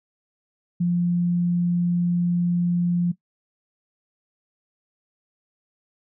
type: tone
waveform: sine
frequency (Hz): 174.61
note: F3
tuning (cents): 0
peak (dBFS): -18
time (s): 0.8-3.12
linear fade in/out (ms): 10
effects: noise-tail reverb RT60 0.1 s tail -17 dB re dry